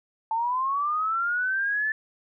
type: linear sweep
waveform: sine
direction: up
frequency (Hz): 880 to 1760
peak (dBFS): -23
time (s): 0.31-1.92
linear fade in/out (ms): 2
effects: none